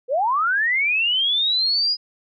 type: linear sweep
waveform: sine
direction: up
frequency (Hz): 466.2 to 4978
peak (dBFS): -17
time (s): 0.08-1.97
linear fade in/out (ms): 50
effects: none